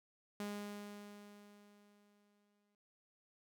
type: tone with exponential decay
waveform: sawtooth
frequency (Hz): 205.5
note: G#3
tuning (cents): -18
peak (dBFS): -36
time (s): 0.4-2.75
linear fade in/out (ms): 2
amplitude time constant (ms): 510
effects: none